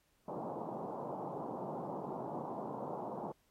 white band-pass noise, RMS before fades -42 dBFS, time 0.28-3.32 s, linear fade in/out 2 ms, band 130 to 970 Hz, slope 48 dB/octave, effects pink hiss -75 dBFS RMS until 3.5 s + AAC 48 kbps

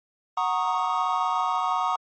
triangle chord, D# minor seventh, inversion first, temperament equal with one note detuned, 740 / 932.3 / 1101.7 / 1244.5 Hz, F#5 / A#5 / C#6 / D#6, 0 / 0 / -11 / 0 cents, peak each -26 dBFS, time 0.37-1.96 s, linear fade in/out 5 ms, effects MP3 32 kbps

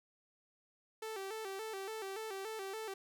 sawtooth tone with vibrato, 413 Hz, G#4, 10 cents flat, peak -37 dBFS, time 1.02-2.94 s, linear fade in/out 5 ms, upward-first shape square, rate 3.5 Hz, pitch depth 110 cents each way, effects none

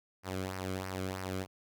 sawtooth tone with flanger, 93.9 Hz, F#2, 26 cents sharp, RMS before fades -38 dBFS, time 0.23-1.47 s, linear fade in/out 50 ms, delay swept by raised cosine 0.27 to 1.14 ms, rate 3.1 Hz, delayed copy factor -0.65, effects none

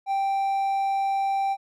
triangle tone, 784 Hz, G5, in tune, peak -20 dBFS, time 0.06-1.57 s, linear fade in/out 50 ms, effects none

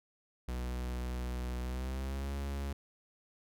45% pulse tone with pitch glide, 61.74 to 69.7 Hz, B1 to C#2, 0 to +10 cents, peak -35 dBFS, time 0.48-2.73 s, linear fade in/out 5 ms, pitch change +210 cents, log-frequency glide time 1.62-2.34 s, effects none

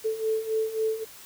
sine beating tone pair, 437.8 / 441.5 Hz, A4 / A4, -9 / +6 cents, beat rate 3.7 Hz, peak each -30 / -26 dBFS, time 0.04-1.05 s, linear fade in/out 20 ms, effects white hiss -47 dBFS RMS until 1.25 s

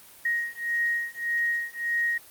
sine beating tone pair, 1877 / 1878.7 Hz, A#6 / A#6, +11 / +13 cents, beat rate 1.7 Hz, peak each -28 / -28 dBFS, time 0.25-2.18 s, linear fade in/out 5 ms, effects white hiss -50 dBFS RMS until 2.3 s + Opus 32 kbps

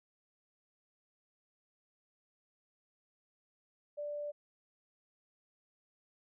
sine tone, 587.3 Hz, D5, in tune, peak -37 dBFS, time 3.97-4.32 s, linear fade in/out 20 ms, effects none

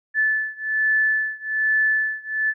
sine beating tone pair, 1742 / 1743.2 Hz, A6 / A6, -18 / -17 cents, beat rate 1.2 Hz, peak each -21 / -22 dBFS, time 0.14-2.54 s, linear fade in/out 50 ms, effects none

